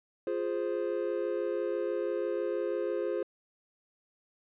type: chord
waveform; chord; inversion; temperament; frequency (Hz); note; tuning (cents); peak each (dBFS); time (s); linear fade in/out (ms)
triangle; F minor; none; equal; 349.2 / 415.3 / 523.3; F4 / Ab4 / C5; 0 / 0 / 0; -32; 0.27-3.23; 2
effects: resampled to 8000 Hz